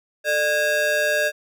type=ring-modulated tone; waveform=square; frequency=520 Hz; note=C5; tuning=11 cents flat; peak=-16 dBFS; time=0.24-1.32 s; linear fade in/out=50 ms; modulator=1120 Hz; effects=none